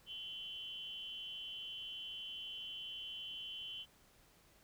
sine tone with amplitude modulation, 3056 Hz, G7, 45 cents flat, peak -40 dBFS, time 0.06-3.86 s, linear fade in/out 50 ms, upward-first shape sine, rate 280 Hz, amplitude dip 80%, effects pink hiss -67 dBFS RMS until 4.63 s

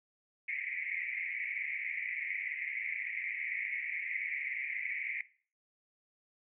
pink band-pass noise, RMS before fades -38 dBFS, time 0.48-5.21 s, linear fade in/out 2 ms, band 2000 to 2300 Hz, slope 96 dB/octave, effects noise-tail reverb RT60 0.4 s tail -17 dB re dry

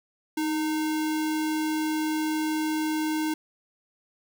sine tone with sample-and-hold, 312 Hz, D#4, 5 cents sharp, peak -24 dBFS, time 0.37-3.34 s, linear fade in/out 5 ms, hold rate 1225 Hz, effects none

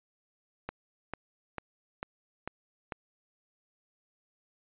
click train, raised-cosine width 0.5 ms, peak -20 dBFS, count 6, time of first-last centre 0.69-2.922 s, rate 2.24 Hz, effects resampled to 8000 Hz

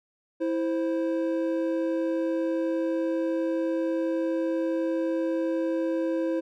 triangle tone pair together, 328.4 / 523.3 Hz, E4 / C5, -6 / 0 cents, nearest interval minor sixth, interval 806 cents, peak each -24 / -27 dBFS, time 0.4-6.41 s, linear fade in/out 20 ms, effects none

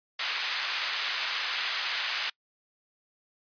white band-pass noise, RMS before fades -31 dBFS, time 0.19-2.3 s, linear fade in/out 5 ms, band 1300 to 3900 Hz, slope 12 dB/octave, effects noise-tail reverb RT60 0.1 s tail -26 dB re dry + resampled to 11025 Hz

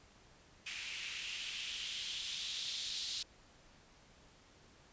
blue noise with band-pass filter sweep, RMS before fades -42 dBFS, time 0.66-3.23 s, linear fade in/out 5 ms, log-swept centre 2400 to 4000 Hz, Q 3.4, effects pink hiss -63 dBFS RMS until 4.92 s + resampled to 16000 Hz

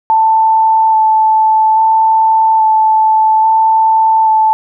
sine tone with vibrato, 880 Hz, A5, in tune, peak -6 dBFS, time 0.1-4.53 s, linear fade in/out 0 ms, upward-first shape square, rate 0.6 Hz, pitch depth 10 cents each way, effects none

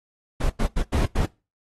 brown noise bursts at uneven times, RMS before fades -21 dBFS, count 5, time 0.4-0.5 / 0.59-0.67 / 0.76-0.83 / 0.92-1.06 / 1.15-1.26 s, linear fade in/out 10 ms, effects noise-tail reverb RT60 0.3 s tail -23 dB re dry + AAC 32 kbps

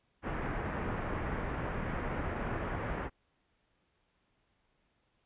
pink low-pass noise, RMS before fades -36 dBFS, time 0.22-3.1 s, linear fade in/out 50 ms, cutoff 2000 Hz, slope 24 dB/octave, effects pink hiss -75 dBFS RMS until 5.25 s + resampled to 8000 Hz

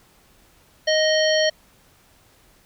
harmonic tone, 623 Hz, D#5, 2 cents sharp, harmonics 1 / 3 / 5 / 7 / 9, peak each -18 / -24 / -25 / -26 / -29 dBFS, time 0.87-1.5 s, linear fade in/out 10 ms, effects pink hiss -56 dBFS RMS until 2.65 s

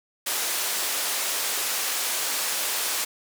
white band-pass noise, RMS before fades -27 dBFS, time 0.26-3.05 s, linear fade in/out 10 ms, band 420 to 13000 Hz, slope 12 dB/octave, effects none

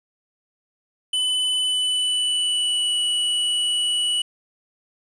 square tone with pitch glide, 3007 to 2945 Hz, F#7 to F#7, +27 to -9 cents, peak -20 dBFS, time 1.13-4.22 s, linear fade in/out 5 ms, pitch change -36 cents, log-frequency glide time 1.62-2.99 s, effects resampled to 22050 Hz + 8-bit

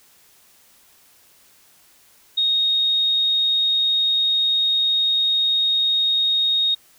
sine tone, 3729 Hz, A#7, in tune, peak -16 dBFS, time 2.37-6.75 s, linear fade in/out 10 ms, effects white hiss -54 dBFS RMS until 6.98 s

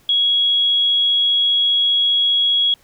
sine tone, 3325 Hz, G#7, 1 cent sharp, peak -13 dBFS, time 0.09-2.74 s, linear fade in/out 2 ms, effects pink hiss -54 dBFS RMS until 2.83 s

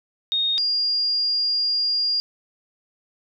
sine tone pair in turn, 3710 / 4820 Hz, A#7 / D8, -9 / +44 cents, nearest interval perfect fourth, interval 453 cents, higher second, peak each -19 dBFS, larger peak neither, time 0.32-0.58 / 0.58-2.2 s, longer second, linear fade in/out 0 ms, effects none

